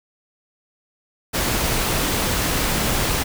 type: noise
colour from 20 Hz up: pink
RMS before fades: -21 dBFS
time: 1.33-3.24 s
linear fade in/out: 20 ms
effects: none